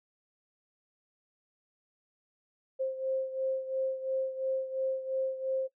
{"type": "beating tone pair", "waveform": "sine", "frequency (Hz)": [527, 529.9], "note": ["C5", "C5"], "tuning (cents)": [12, 22], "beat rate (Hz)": 2.9, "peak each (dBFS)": [-31, -36], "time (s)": [2.79, 5.68], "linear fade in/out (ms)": 20, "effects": ["noise-tail reverb RT60 0.1 s tail -19 dB re dry"]}